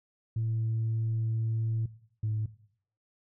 sine tone pair in turn, 112.3 / 108.23 Hz, A2 / A2, +36 / -28 cents, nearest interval minor second, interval 64 cents, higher first, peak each -26 dBFS, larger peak neither, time 0.36-1.86 / 2.23-2.46 s, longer first, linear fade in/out 5 ms, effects noise-tail reverb RT60 0.6 s tail -17 dB re dry + tanh soft clip ceiling -24 dBFS

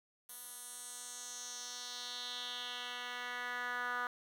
10% pulse tone with band-pass filter sweep, 245.4 Hz, B3, 11 cents flat, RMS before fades -43 dBFS, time 0.29-4.07 s, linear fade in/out 2 ms, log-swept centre 12000 to 1400 Hz, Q 2.7, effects 10-bit

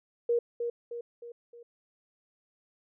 sine tone with echo, 473.2 Hz, A#4, 26 cents sharp, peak -23 dBFS, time 0.29-0.39 s, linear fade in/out 5 ms, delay 310 ms, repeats 4, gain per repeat -6 dB, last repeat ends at 1.63 s, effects none

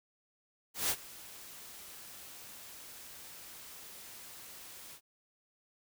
white noise with ADSR envelope, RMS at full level -30 dBFS, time 0.74-5.01 s, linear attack 160 ms, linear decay 56 ms, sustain -20 dB, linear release 76 ms, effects none

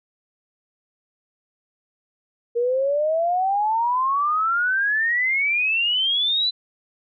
sine exponential sweep, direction up, 466.2 to 4045 Hz, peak -18 dBFS, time 2.55-6.51 s, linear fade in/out 20 ms, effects none

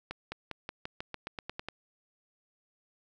accelerating click train, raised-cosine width 0.3 ms, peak -21 dBFS, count 12, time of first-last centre 0.11-1.686 s, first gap 210 ms, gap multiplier 0.92, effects none

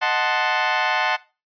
20% pulse chord, D# diminished seventh, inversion none, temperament equal, 622.3 / 740 / 880 / 1046.5 Hz, D#5 / F#5 / A5 / C6, 0 / 0 / 0 / 0 cents, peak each -24 / -18 / -18 / -20 dBFS, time 0.01-1.17 s, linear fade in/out 20 ms, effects noise-tail reverb RT60 0.3 s tail -20 dB re dry + resampled to 11025 Hz

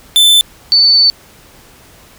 45% pulse / sine tone pair in turn, 3529 / 4509 Hz, A7 / C#8, +4 / +29 cents, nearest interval major third, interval 425 cents, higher second, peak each -5 dBFS, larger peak neither, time 0.16-0.41 / 0.72-1.1 s, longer second, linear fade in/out 0 ms, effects pink hiss -42 dBFS RMS until 2.18 s

